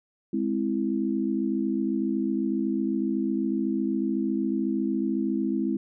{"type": "chord", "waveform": "sine", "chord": "Ab augmented", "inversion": "none", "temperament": "equal", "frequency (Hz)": [207.7, 261.6, 329.6], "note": ["Ab3", "C4", "E4"], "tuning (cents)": [0, 0, 0], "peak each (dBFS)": -28, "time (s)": [0.33, 5.77], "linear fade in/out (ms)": 5, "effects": []}